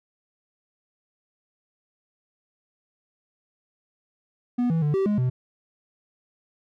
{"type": "tone with pitch steps", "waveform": "triangle", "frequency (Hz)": [244.4, 163.7, 148.2, 386.8, 208, 126.5], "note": ["B3", "E3", "D3", "G4", "G#3", "B2"], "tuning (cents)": [-18, -12, 16, -23, 3, 42], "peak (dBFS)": -18, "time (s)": [4.58, 5.3], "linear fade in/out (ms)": 10, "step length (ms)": 120, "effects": []}